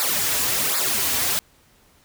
white noise with flanger, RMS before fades -22 dBFS, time 0-1.39 s, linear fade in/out 0 ms, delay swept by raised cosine 0.32 to 5.72 ms, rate 1.3 Hz, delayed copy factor -0.95, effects pink hiss -57 dBFS RMS until 2.04 s

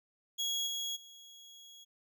30% pulse tone with level steps, 3322 Hz, G#7, in tune, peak -29 / -32 / -49 dBFS, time 0.38-1.85 s, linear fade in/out 20 ms, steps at 0.66 / 0.95 s, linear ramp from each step 20 ms, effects none

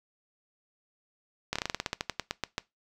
slowing click train, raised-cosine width 0.2 ms, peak -12 dBFS, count 16, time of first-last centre 1.53-2.581 s, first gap 26 ms, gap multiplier 1.13, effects noise-tail reverb RT60 0.2 s tail -21 dB re dry

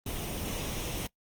pink noise with comb filter, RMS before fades -35 dBFS, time 0.06-1.07 s, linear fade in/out 5 ms, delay 0.33 ms, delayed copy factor +0.5, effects noise-tail reverb RT60 0.1 s tail -22 dB re dry + Opus 24 kbps

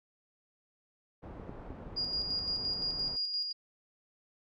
pink low-pass noise, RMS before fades -46 dBFS, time 1.22-3.17 s, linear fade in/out 20 ms, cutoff 890 Hz, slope 12 dB/octave
clicks, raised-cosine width 3 ms, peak -29 dBFS, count 3, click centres 1.398 / 1.494 / 1.705 s
sine tone with tremolo, 4851 Hz, D#8, 45 cents flat, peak -30 dBFS, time 1.96-3.53 s, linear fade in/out 20 ms, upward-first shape square, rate 5.8 Hz, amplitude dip 40%
effects none

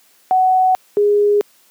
sine tone pair in turn, 746 / 412 Hz, F#5 / G#4, +14 / -14 cents, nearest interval minor seventh, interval 1028 cents, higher first, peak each -10 dBFS, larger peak neither, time 0.31-0.75 / 0.97-1.41 s, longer neither, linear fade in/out 0 ms, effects white hiss -53 dBFS RMS until 1.7 s + high-pass 200 Hz 12 dB/octave

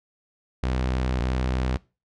sawtooth tone pair in turn, 63.6 / 63.6 Hz, C2 / C2, -48 / -48 cents, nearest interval unison, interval 0 cents, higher neither, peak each -19 dBFS, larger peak neither, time 0.63-1.2 / 1.2-1.77 s, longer neither, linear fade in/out 0 ms, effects noise-tail reverb RT60 0.3 s tail -22 dB re dry + low-pass 5000 Hz 12 dB/octave

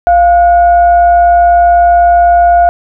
sine tone with frequency modulation, 696 Hz, F5, 6 cents flat, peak -3 dBFS, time 0.07-2.69 s, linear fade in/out 0 ms, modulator 756 Hz, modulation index 0.3, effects none

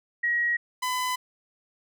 sine / sawtooth tone pair in turn, 1900 / 1006.5 Hz, A#6 / B5, +33 / +33 cents, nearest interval major seventh, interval 1100 cents, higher first, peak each -22 / -22 dBFS, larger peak neither, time 0.23-0.57 / 0.82-1.16 s, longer neither, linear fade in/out 10 ms, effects none

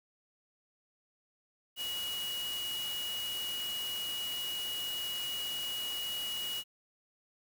sine tone in noise, 2905 Hz, F#7, 32 cents flat, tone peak -35 dBFS, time 1.76-6.64 s, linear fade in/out 50 ms, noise white, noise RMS -43 dBFS, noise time 1.76-6.64 s, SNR +5 dB, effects none

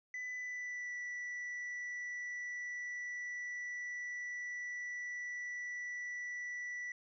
triangle tone with pitch glide, 1997 to 1961.6 Hz, B6 to B6, +19 to -12 cents, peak -38 dBFS, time 0.14-6.92 s, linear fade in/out 2 ms, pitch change -31 cents, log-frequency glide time 0.36-0.93 s, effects resampled to 16000 Hz

